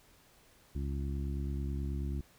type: harmonic tone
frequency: 69.3 Hz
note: C#2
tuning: in tune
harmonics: 1 / 2 / 3 / 4 / 5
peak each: -34 / -40 / -44 / -46 / -48 dBFS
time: 0.75-2.21 s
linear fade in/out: 5 ms
effects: pink hiss -63 dBFS RMS until 2.38 s